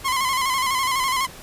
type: tone with vibrato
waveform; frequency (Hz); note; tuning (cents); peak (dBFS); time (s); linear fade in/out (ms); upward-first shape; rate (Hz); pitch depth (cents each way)
sawtooth; 1049; C6; +4; -16; 0.04-1.27; 20; square; 12; 53
effects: pink hiss -41 dBFS RMS until 1.42 s + resampled to 32000 Hz